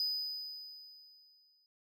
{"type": "tone with exponential decay", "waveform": "triangle", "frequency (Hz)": 4987, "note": "D#8", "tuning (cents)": 3, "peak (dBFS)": -29, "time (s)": [0, 1.66], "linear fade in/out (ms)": 1, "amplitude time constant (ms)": 360, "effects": []}